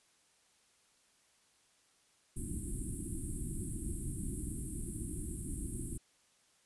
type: band-stop noise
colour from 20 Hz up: pink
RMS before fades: -39 dBFS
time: 2.36-5.98 s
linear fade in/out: 10 ms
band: 360 to 8100 Hz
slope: 96 dB/octave
effects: white hiss -70 dBFS RMS until 6.65 s + resampled to 24000 Hz